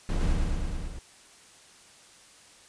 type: noise with echo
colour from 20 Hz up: brown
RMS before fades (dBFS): -27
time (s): 0.09-0.33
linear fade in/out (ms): 2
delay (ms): 110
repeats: 6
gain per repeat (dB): -2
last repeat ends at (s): 0.99
effects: white hiss -54 dBFS RMS until 2.68 s + resampled to 22050 Hz